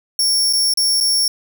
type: tone with dropouts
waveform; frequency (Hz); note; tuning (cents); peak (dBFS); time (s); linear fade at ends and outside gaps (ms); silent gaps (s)
sawtooth; 5480; F8; -34; -11; 0.19-1.28; 2; 0.528-0.533 / 0.738-0.773 / 1.003-1.008
effects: 8-bit